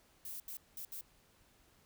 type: noise bursts at uneven times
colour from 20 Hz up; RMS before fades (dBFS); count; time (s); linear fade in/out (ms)
violet; -45; 4; 0.25-0.4 / 0.48-0.57 / 0.77-0.85 / 0.92-1.01; 2
effects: pink hiss -68 dBFS RMS until 1.85 s